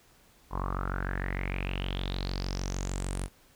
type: tone with low-pass filter sweep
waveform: sawtooth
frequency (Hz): 46.57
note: F#1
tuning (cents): +12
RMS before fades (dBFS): -33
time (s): 0.5-3.29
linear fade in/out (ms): 50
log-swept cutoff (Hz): 1000 to 10000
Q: 7.5
effects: pink hiss -61 dBFS RMS until 3.55 s